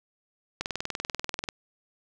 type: click train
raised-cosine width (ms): 0.2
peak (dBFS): -13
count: 19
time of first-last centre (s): 0.61-1.488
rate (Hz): 20.5
effects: none